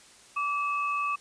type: tone pair together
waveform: sine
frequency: 1157.7 / 2590 Hz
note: D6 / E7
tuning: -25 / -31 cents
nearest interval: octave + major second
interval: 1394 cents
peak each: -27 / -33 dBFS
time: 0.36-1.16 s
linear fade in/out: 10 ms
effects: white hiss -54 dBFS RMS until 1.2 s + resampled to 22050 Hz